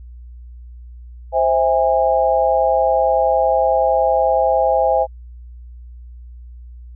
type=chord; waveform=sine; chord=C augmented; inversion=none; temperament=just; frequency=523.3 / 654.1 / 817.6 Hz; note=C5 / E5 / G#5; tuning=0 / -14 / -27 cents; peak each=-17 dBFS; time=1.32-5.07 s; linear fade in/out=50 ms; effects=added 60 Hz sine -34 dBFS peak until 6.95 s